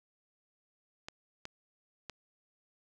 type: clicks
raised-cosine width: 0.2 ms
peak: -24 dBFS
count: 3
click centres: 1.085 / 1.454 / 2.097 s
effects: none